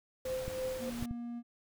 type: noise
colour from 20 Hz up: pink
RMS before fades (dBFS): -46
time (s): 0.25-1.06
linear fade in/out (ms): 5
type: tone with tremolo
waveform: sine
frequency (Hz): 517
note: C5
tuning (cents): -21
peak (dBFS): -32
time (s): 0.25-0.9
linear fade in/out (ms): 5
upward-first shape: triangle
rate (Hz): 3.1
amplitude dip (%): 65
type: clicks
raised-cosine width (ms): 5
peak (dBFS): -26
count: 3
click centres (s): 0.48 / 1.026 / 1.111
type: tone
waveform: triangle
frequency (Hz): 237.4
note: A#3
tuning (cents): +32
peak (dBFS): -36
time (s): 0.78-1.43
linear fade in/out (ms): 50
effects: none

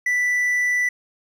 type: tone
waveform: triangle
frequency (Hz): 1975.5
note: B6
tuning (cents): 0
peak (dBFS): -16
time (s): 0.06-0.89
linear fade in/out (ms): 5
effects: none

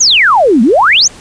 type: exponential two-way sweep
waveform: sine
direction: down then up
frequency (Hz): 7040 to 208.1 to 7040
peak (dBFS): -4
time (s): 0-1.08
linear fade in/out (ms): 10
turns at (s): 0.62
effects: pink hiss -35 dBFS RMS until 1.2 s + resampled to 22050 Hz

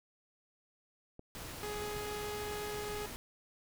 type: clicks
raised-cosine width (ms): 2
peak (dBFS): -35 / -41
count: 2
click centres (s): 1.194 / 2.065
type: noise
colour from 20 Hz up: pink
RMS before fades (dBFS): -45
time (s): 1.35-3.16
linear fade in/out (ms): 0
type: tone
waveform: sawtooth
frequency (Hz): 417.8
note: G#4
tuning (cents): +10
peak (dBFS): -35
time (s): 1.63-3.06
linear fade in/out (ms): 0
effects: none

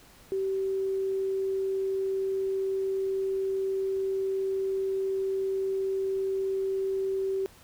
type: tone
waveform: sine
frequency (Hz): 385.4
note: G4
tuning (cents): -29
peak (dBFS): -26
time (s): 0.32-7.46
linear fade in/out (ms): 0
effects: pink hiss -55 dBFS RMS until 7.63 s

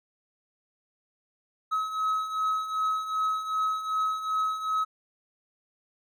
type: beating tone pair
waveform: triangle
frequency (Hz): 1279 / 1281.6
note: D#6 / E6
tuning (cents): +47 / -49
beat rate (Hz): 2.6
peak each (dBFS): -31 / -25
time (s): 1.71-4.85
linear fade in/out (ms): 20
effects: none

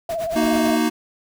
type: noise with tremolo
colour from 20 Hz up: pink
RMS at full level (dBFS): -34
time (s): 0.09-0.74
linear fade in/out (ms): 5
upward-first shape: sine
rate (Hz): 9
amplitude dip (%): 90
type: tone with vibrato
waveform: sine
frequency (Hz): 659.3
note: E5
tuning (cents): 0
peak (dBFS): -22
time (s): 0.09-0.77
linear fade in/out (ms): 2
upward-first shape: sine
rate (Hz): 17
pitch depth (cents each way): 61
type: chord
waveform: square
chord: D# minor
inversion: second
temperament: equal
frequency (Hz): 233.1 / 311.1 / 370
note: A#3 / D#4 / F#4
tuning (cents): 0 / 0 / 0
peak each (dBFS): -21 / -21 / -27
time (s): 0.35-0.9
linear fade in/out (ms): 20
effects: none

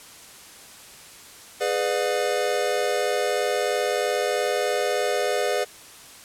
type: chord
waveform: square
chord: G# diminished seventh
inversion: none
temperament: just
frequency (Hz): 415.3 / 498.4 / 598 / 717.6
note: G#4 / B4 / D5 / F5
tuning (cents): 0 / +16 / +31 / +47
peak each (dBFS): -28 / -27 / -28 / -30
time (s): 1.6-5.65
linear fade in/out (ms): 20
effects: white hiss -45 dBFS RMS until 6.24 s + low-pass 11000 Hz 12 dB/octave

